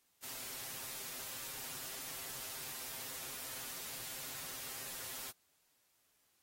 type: noise with comb filter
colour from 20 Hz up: white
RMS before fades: -45 dBFS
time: 0.22-5.32 s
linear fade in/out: 20 ms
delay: 7.6 ms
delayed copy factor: +0.65
effects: white hiss -75 dBFS RMS until 6.42 s + AAC 48 kbps